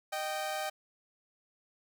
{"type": "tone pair together", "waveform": "sawtooth", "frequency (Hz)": [617, 778.9], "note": ["D#5", "G5"], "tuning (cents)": [-15, -11], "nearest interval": "major third", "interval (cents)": 404, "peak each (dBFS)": [-33, -32], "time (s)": [0.12, 0.7], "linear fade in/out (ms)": 10, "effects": []}